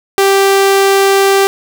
sawtooth tone, 392 Hz, G4, in tune, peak -3 dBFS, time 0.18-1.47 s, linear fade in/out 0 ms, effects none

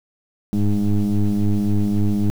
sine tone with frequency modulation, 103.83 Hz, G#2, in tune, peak -13 dBFS, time 0.53-2.3 s, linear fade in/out 0 ms, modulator 102 Hz, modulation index 1.7, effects tanh soft clip ceiling -13 dBFS + 7-bit

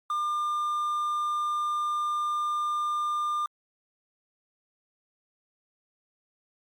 triangle tone with quantisation, 1200 Hz, D6, 37 cents sharp, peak -24 dBFS, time 0.1-3.46 s, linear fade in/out 2 ms, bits 9, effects Opus 48 kbps

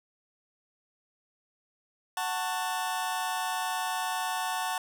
sawtooth chord, F# minor, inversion none, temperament just, 740 / 888 / 1110 Hz, F#5 / A5 / C#6, 0 / +16 / +2 cents, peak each -29 / -29 / -32 dBFS, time 2.17-4.78 s, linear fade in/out 2 ms, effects none

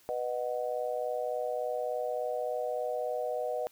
sine chord, B major, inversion none, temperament just, 493.9 / 617.4 / 740.8 Hz, B4 / D#5 / F#5, 0 / -14 / +2 cents, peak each -34 / -34 / -37 dBFS, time 0.09-3.67 s, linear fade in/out 0 ms, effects white hiss -62 dBFS RMS until 3.71 s

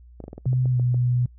clicks, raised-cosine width 2 ms, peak -23 dBFS, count 10, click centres 0.203 / 0.24 / 0.281 / 0.331 / 0.38 / 0.457 / 0.531 / 0.657 / 0.797 / 0.944 s
sine tone with pitch glide, 127.2 to 123.36 Hz, C3 to B2, -48 to -2 cents, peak -18 dBFS, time 0.46-1.26 s, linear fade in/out 5 ms, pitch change -54 cents, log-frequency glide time 0.7-0.78 s
effects noise-tail reverb RT60 0.1 s tail -25 dB re dry + added 60 Hz sine -45 dBFS peak until 1.38 s

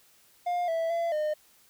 triangle tone with pitch steps, 707 / 658 / 676 / 609 Hz, F5 / E5 / E5 / D#5, +21 / -3 / +43 / -37 cents, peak -24 dBFS, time 0.46-1.34 s, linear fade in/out 10 ms, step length 220 ms, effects white hiss -61 dBFS RMS until 1.69 s

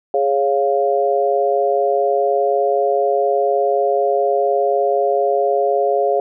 sine chord, Db major, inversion second, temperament equal, 415.3 / 554.4 / 698.5 Hz, Ab4 / Db5 / F5, 0 / 0 / 0 cents, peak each -18 dBFS, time 0.14-6.2 s, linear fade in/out 2 ms, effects none

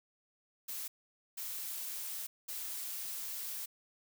blue noise bursts at uneven times, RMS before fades -41 dBFS, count 3, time 0.68-0.88 / 1.37-2.27 / 2.48-3.66 s, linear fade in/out 10 ms, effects none

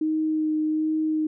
sine tone with vibrato, 311.1 Hz, D#4, in tune, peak -21 dBFS, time 0.01-1.27 s, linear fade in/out 5 ms, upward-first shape sine, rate 1.3 Hz, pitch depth 12 cents each way, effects none

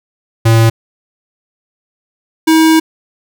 square tone pair in turn, 113.5 / 320 Hz, A#2 / D#4, -46 / +49 cents, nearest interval octave + tritone, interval 1795 cents, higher second, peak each -6 dBFS, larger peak neither, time 0.45-0.7 / 2.47-2.8 s, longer second, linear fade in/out 10 ms, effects none

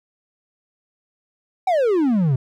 triangle exponential sweep, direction down, 784 to 123.47 Hz, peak -13 dBFS, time 1.67-2.36 s, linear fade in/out 5 ms, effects none

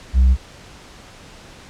sine tone with tanh clipping, 64.2 Hz, C2, 32 cents flat, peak -10 dBFS, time 0.13-0.37 s, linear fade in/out 50 ms, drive 2 dB, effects pink hiss -42 dBFS RMS until 1.69 s + low-pass 7000 Hz 12 dB/octave

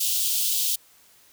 white high-pass noise, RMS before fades -24 dBFS, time 0-0.76 s, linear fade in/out 10 ms, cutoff 2900 Hz, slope 48 dB/octave, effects white hiss -56 dBFS RMS until 1.32 s

